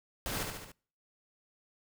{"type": "noise with echo", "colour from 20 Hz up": "pink", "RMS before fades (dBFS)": -36, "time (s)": [0.26, 0.43], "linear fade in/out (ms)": 0, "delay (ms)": 72, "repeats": 4, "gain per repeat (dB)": -4, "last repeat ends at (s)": 0.718, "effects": ["noise-tail reverb RT60 0.5 s tail -26 dB re dry"]}